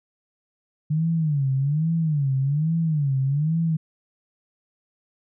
sine tone with vibrato, 148.6 Hz, D3, 21 cents sharp, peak -19 dBFS, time 0.9-3.77 s, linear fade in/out 10 ms, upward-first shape sine, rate 1.2 Hz, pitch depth 190 cents each way, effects none

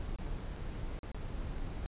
brown noise with dropouts, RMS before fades -39 dBFS, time 0-1.86 s, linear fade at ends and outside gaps 0 ms, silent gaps 0.161-0.186 / 0.564-0.57 / 0.99-1.032 / 1.117-1.146 s, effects resampled to 8000 Hz

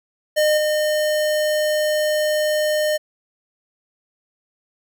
square tone with level steps, 609 Hz, D#5, 37 cents flat, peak -15 / -18 dBFS, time 0.36-2.98 s, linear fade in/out 20 ms, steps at 0.57 s, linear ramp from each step 10 ms, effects none

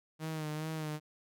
sawtooth tone with vibrato, 155.56 Hz, D#3, in tune, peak -32 dBFS, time 0.19-1 s, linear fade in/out 50 ms, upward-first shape sine, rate 2.4 Hz, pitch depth 42 cents each way, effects none

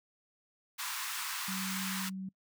pink high-pass noise, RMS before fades -38 dBFS, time 0.78-2.1 s, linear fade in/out 20 ms, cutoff 950 Hz, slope 48 dB/octave
sine tone, 190 Hz, F#3, 46 cents sharp, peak -37 dBFS, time 1.48-2.29 s, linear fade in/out 5 ms
effects noise-tail reverb RT60 0.1 s tail -24 dB re dry

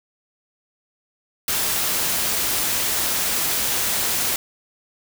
white noise, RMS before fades -22 dBFS, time 1.48-4.36 s, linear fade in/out 2 ms, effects none

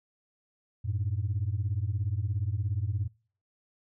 sine beating tone pair, 93.2 / 110.2 Hz, F#2 / A2, +13 / +3 cents, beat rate 17 Hz, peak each -29 dBFS, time 0.84-3.08 s, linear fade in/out 20 ms, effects noise-tail reverb RT60 0.5 s tail -26 dB re dry + tanh soft clip ceiling -22 dBFS

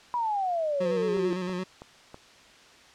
sine exponential sweep, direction down, 987.8 to 343.3 Hz, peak -25 dBFS, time 0.14-1.33 s, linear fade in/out 0 ms
25% pulse tone with vibrato, 182.4 Hz, F#3, 24 cents flat, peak -26 dBFS, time 0.8-1.64 s, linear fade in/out 10 ms, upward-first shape square, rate 8.9 Hz, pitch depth 34 cents each way
click train, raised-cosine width 1 ms, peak -28 dBFS, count 4, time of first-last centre 1.17-2.144 s, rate 3.08 Hz
effects white hiss -53 dBFS RMS until 2.94 s + low-pass 5000 Hz 12 dB/octave

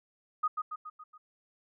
sine tone with echo, 1244.5 Hz, D#6, in tune, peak -25 dBFS, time 0.43-0.48 s, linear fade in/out 10 ms, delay 140 ms, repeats 5, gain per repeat -5 dB, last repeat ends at 1.18 s, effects none

